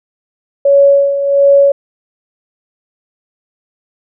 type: tone with tremolo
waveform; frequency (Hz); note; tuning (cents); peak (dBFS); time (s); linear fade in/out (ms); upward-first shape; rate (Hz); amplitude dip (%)
sine; 560; C#5; +18; -3; 0.65-1.72; 5; sine; 1.4; 65
effects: none